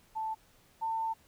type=tone pair in turn; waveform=sine; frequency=880 / 896.9 Hz; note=A5 / A5; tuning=0 / +33 cents; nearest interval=unison; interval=33 cents; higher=second; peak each=-32 / -30 dBFS; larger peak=second; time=0.15-0.35 / 0.81-1.14 s; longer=second; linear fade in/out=20 ms; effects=pink hiss -64 dBFS RMS until 1.27 s